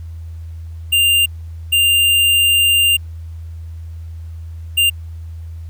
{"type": "tone bursts at uneven times", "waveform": "square", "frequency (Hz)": 2794, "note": "F7", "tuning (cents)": 0, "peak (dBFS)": -11, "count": 3, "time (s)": [[0.92, 1.26], [1.72, 2.97], [4.77, 4.9]], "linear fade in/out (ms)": 10, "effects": ["added 82 Hz sine -27 dBFS peak until 5.69 s", "pink hiss -55 dBFS RMS until 5.69 s"]}